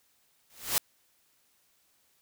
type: noise with exponential growth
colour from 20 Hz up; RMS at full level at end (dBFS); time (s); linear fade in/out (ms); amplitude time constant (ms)
white; -23; 0.5-0.78; 0; 60
effects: white hiss -69 dBFS RMS until 2.21 s